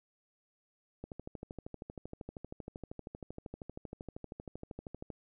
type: click train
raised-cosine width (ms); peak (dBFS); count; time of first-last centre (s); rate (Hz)
2; -29; 53; 1.04-5.103; 12.8
effects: none